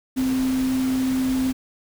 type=tone in noise; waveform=sine; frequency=260 Hz; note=C4; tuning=11 cents flat; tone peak=-19 dBFS; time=0.16-1.53 s; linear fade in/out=20 ms; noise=pink; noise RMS=-34 dBFS; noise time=0.16-1.53 s; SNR=+12 dB; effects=none